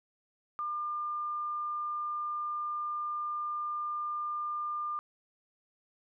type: tone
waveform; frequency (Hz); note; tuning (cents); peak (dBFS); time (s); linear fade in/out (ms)
sine; 1200; D6; +37; -32; 0.59-4.99; 0
effects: none